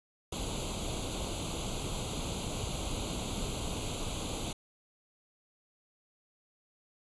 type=noise with comb filter; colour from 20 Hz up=pink; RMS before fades=-36 dBFS; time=0.32-4.53 s; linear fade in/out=5 ms; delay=0.28 ms; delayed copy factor=+0.9; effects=resampled to 24000 Hz